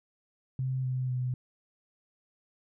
sine tone with pitch steps, 130.5 / 128.33 / 126.2 Hz, C3 / C3 / B2, -4 / -33 / +38 cents, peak -28 dBFS, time 0.59-1.34 s, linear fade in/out 2 ms, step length 250 ms, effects none

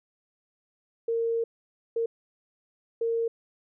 sine tone bursts at uneven times, 460 Hz, A#4, 23 cents flat, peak -24 dBFS, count 3, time 1.08-1.44 / 1.96-2.06 / 3.01-3.28 s, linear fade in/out 5 ms, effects none

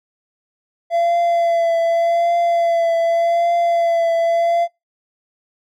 triangle tone with vibrato, 678 Hz, E5, 49 cents sharp, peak -12 dBFS, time 0.9-4.68 s, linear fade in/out 50 ms, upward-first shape triangle, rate 0.85 Hz, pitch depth 28 cents each way, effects noise-tail reverb RT60 0.2 s tail -21 dB re dry

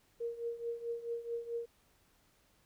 sine tone with tremolo, 467.9 Hz, A#4, 6 cents sharp, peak -33 dBFS, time 0.2-1.66 s, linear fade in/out 10 ms, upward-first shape triangle, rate 4.6 Hz, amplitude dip 85%, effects pink hiss -70 dBFS RMS until 2.65 s

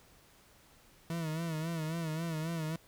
40% pulse tone with vibrato, 161.8 Hz, E3, 32 cents flat, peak -33 dBFS, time 1.1-2.76 s, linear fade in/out 2 ms, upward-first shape sine, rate 3.7 Hz, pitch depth 76 cents each way, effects pink hiss -62 dBFS RMS until 2.87 s

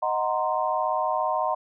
sine chord, C half-diminished seventh, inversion first, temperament equal, 622.3 / 740 / 932.3 / 1046.5 Hz, Eb5 / Gb5 / Bb5 / C6, 0 / 0 / 0 / 0 cents, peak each -28 dBFS, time 0.02-1.55 s, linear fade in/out 10 ms, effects none

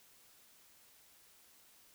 silence, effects white hiss -64 dBFS RMS until 1.94 s

